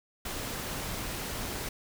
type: noise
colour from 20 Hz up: pink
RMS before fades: -36 dBFS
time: 0.25-1.69 s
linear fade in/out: 5 ms
effects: none